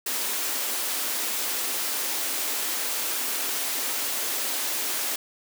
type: high-pass noise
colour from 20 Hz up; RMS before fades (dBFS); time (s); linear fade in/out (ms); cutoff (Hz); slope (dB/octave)
white; -28; 0.06-5.16; 5; 230; 48
effects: none